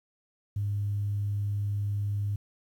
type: tone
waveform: sine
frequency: 102 Hz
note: G#2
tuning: 31 cents flat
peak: -26 dBFS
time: 0.56-2.36 s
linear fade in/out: 5 ms
effects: tanh soft clip ceiling -22 dBFS + 10-bit